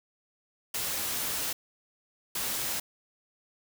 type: noise bursts at uneven times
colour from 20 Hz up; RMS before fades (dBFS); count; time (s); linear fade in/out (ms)
white; -32; 2; 0.74-1.53 / 2.35-2.8; 5
effects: none

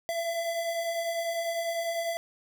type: beating tone pair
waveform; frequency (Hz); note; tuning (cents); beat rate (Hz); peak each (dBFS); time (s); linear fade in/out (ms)
square; 663 / 673; E5 / E5; +10 / +36; 10; -39 / -30; 0.09-2.17; 0
effects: none

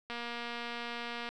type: click train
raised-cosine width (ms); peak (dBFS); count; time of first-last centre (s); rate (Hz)
0.3; -24; 283; 0.1-1.29; 237
effects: none

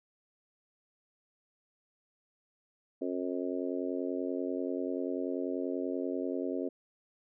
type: harmonic tone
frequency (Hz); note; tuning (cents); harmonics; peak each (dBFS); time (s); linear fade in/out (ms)
90.3; F#2; -42; 3 / 4 / 5 / 6 / 7; -35 / -37 / -39 / -41 / -42; 3.01-6.69; 10
effects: none

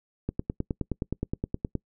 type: click train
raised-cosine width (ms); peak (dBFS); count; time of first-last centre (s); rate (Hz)
3; -15; 15; 0.29-1.753; 9.57
effects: noise-tail reverb RT60 0.1 s tail -25 dB re dry

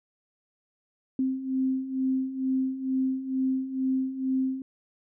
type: beating tone pair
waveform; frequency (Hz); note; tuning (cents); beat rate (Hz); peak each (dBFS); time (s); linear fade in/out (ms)
sine; 260.8 / 263; C4 / C4; -5 / +9; 2.2; -31 / -26; 1.19-4.62; 2
effects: none

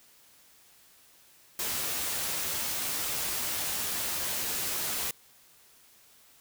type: noise with comb filter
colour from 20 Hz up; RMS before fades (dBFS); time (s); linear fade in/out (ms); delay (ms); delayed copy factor
white; -32; 1.59-5.11; 2; 13; +0.5
effects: white hiss -59 dBFS RMS until 6.4 s

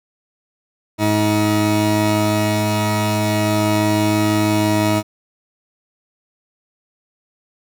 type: tone pair together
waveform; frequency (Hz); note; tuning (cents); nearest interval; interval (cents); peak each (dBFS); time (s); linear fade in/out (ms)
20% pulse; 106.02 / 317.7; G#2 / D#4; +36 / +36; octave + perfect fifth; 1900; -13; 0.98-5.03; 50
effects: none

